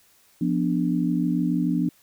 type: chord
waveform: sine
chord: B diminished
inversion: second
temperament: equal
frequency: 174.61 / 246.9 / 293.7 Hz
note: F3 / B3 / D4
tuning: 0 / 0 / 0 cents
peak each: -24 / -25 / -25 dBFS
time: 0.41-1.89 s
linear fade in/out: 5 ms
effects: white hiss -59 dBFS RMS until 2.02 s